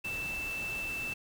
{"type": "tone in noise", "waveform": "sine", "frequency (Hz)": 2652, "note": "E7", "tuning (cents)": 10, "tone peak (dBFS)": -34, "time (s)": [0.04, 1.14], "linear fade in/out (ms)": 10, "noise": "pink", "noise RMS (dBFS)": -44, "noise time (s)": [0.04, 1.14], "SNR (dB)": 7, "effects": []}